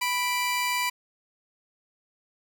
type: tone pair together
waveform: sawtooth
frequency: 987.8 / 2349 Hz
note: B5 / D7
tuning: 0 / 0 cents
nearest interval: octave + minor third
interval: 1500 cents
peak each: -23 / -25 dBFS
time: 0.01-0.9 s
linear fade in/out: 10 ms
effects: none